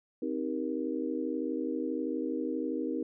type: chord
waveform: sine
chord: C minor seventh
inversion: none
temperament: just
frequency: 261.6 / 314 / 392.4 / 470.9 Hz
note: C4 / Eb4 / G4 / Bb4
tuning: 0 / +16 / +2 / +18 cents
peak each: -35 / -34 / -39 / -37 dBFS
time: 0.22-3.03 s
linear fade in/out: 5 ms
effects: none